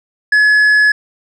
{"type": "tone with tanh clipping", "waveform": "triangle", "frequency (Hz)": 1700, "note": "G#6", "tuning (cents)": 40, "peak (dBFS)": -8, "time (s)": [0.32, 0.92], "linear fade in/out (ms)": 5, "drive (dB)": 9, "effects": []}